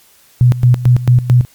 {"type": "tone with tremolo", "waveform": "sine", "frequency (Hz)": 123.47, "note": "B2", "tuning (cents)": 0, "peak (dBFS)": -4, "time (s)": [0.41, 1.45], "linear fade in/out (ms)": 0, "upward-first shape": "square", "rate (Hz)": 4.5, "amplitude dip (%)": 80, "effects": ["white hiss -48 dBFS RMS until 1.54 s", "MP3 96 kbps"]}